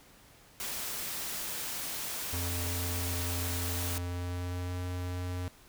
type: noise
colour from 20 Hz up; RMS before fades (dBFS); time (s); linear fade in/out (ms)
white; -37; 0.6-3.98; 0
type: tone with pitch glide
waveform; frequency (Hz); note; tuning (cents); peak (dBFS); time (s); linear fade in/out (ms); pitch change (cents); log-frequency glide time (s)
square; 87.31 to 89.82; F2 to F2; 0 to +49; -34; 2.33-5.48; 0; +49; 3.61-4.8
effects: pink hiss -58 dBFS RMS until 5.68 s